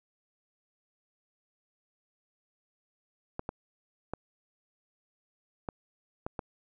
clicks, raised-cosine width 1 ms, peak -20 dBFS, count 6, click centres 3.394 / 3.491 / 4.136 / 5.688 / 6.265 / 6.392 s, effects none

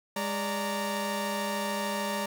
sawtooth tone cluster, 204.8 / 581 / 925 Hz, G#3 / D5 / A#5, -24 / -19 / -14 cents, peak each -30 dBFS, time 0.16-2.26 s, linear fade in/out 5 ms, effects none

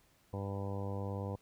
harmonic tone, 99 Hz, G2, 18 cents sharp, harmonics 1 / 2 / 3 / 4 / 5 / 6 / 7 / 8 / 9 / 10, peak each -38 / -44 / -48 / -49 / -44 / -50 / -54 / -52 / -52 / -52 dBFS, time 0.33-1.36 s, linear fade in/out 5 ms, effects pink hiss -69 dBFS RMS until 1.41 s

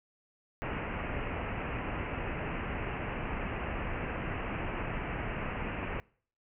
pink low-pass noise, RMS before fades -36 dBFS, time 0.62-6 s, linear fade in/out 0 ms, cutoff 2800 Hz, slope 96 dB/octave, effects noise-tail reverb RT60 0.5 s tail -24 dB re dry

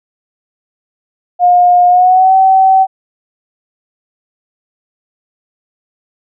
sine tone with pitch glide, 713 to 764.2 Hz, F5 to G5, +36 to -44 cents, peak -4 dBFS, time 1.39-2.87 s, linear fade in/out 50 ms, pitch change +120 cents, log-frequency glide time 1.88-2.34 s, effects none

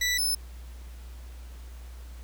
20% pulse tone pair in turn, 1971 / 5262 Hz, B6 / E8, -4 / -4 cents, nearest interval octave + perfect fourth, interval 1700 cents, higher second, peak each -19 dBFS, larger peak neither, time 0.01-0.18 / 0.18-0.35 s, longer neither, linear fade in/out 5 ms, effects added 60 Hz sine -40 dBFS peak until 2.23 s + pink hiss -55 dBFS RMS until 2.23 s

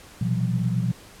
sine tone cluster, 121.2 / 130 / 169.9 / 187.3 Hz, B2 / C3 / F3 / F#3, -32 / -11 / -47 / +21 cents, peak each -24 / -32 / -26 / -28 dBFS, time 0.21-0.92 s, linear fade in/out 5 ms, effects pink hiss -47 dBFS RMS until 1.2 s + low-pass 12000 Hz 12 dB/octave

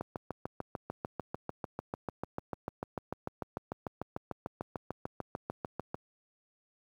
click train, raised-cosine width 1 ms, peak -21 dBFS, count 41, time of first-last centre 0.01-5.945 s, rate 6.74 Hz, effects high-pass 80 Hz 12 dB/octave + 10-bit

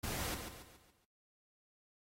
pink noise with echo, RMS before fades -40 dBFS, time 0.03-0.35 s, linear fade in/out 10 ms, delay 140 ms, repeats 5, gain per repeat -7 dB, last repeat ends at 1.05 s, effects noise-tail reverb RT60 0.3 s tail -24 dB re dry + AAC 48 kbps

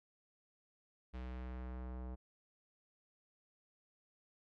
square tone with low-pass filter sweep, 62.7 Hz, B1, 27 cents sharp, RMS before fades -45 dBFS, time 1.13-2.16 s, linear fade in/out 20 ms, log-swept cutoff 3200 to 880 Hz, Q 0.91, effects none

